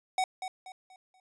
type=tone with echo; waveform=square; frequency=750 Hz; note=F#5; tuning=23 cents sharp; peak=-26 dBFS; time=0.18-0.24 s; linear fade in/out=2 ms; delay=240 ms; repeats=4; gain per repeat=-9 dB; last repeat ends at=1.2 s; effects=resampled to 22050 Hz